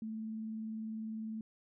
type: tone with vibrato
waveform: sine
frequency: 220 Hz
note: A3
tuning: in tune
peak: -38 dBFS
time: 0.02-1.41 s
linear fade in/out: 2 ms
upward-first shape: sine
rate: 20 Hz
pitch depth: 25 cents each way
effects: none